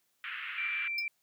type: band-pass noise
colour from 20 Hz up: white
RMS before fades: -40 dBFS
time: 0.24-0.88 s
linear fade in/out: 0 ms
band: 1300 to 2800 Hz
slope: 48 dB/octave
type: tone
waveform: sine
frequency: 2349 Hz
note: D7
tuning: in tune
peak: -32 dBFS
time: 0.58-1.08 s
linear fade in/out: 2 ms
type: tone with exponential decay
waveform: square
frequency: 5100 Hz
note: D#8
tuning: 42 cents sharp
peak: -30 dBFS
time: 0.98-1.06 s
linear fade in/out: 5 ms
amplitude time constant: 16 ms
effects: white hiss -75 dBFS RMS until 1.22 s + high-pass 80 Hz 12 dB/octave